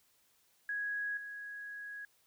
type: tone with level steps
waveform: sine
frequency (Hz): 1661.2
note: G#6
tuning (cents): 0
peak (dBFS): -34 / -42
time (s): 0.69-2.05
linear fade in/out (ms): 2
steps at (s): 1.17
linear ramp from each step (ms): 2
effects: white hiss -71 dBFS RMS until 2.26 s